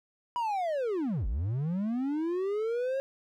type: linear two-way sweep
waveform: triangle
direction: down then up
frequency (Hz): 987.8 to 44 to 547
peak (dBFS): -26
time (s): 0.36-3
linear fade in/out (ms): 0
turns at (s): 1.27
effects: none